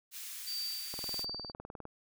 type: high-pass noise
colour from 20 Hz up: white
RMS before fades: -44 dBFS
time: 0.11-1.26 s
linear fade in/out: 50 ms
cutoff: 2100 Hz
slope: 12 dB/octave
type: tone with tremolo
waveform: sine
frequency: 4633 Hz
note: D8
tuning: 24 cents flat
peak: -35 dBFS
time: 0.46-1.52 s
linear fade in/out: 20 ms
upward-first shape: sine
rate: 1.7 Hz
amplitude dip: 60%
type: click train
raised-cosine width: 1 ms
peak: -30 dBFS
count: 19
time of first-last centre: 0.94-1.854 s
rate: 19.7 Hz
effects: none